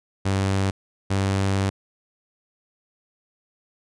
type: tone pair in turn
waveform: sawtooth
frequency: 97 / 97.42 Hz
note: G2 / G2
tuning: -18 / -10 cents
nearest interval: unison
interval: 8 cents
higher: second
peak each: -16 dBFS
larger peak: neither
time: 0.25-0.71 / 1.1-1.7 s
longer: second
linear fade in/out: 10 ms
effects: resampled to 22050 Hz